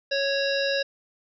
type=harmonic tone; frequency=553 Hz; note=C#5; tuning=4 cents flat; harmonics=1 / 3 / 5 / 7 / 9 / 10; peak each=-25 / -29 / -33 / -32 / -33 / -38 dBFS; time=0.11-0.83 s; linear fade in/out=10 ms; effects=none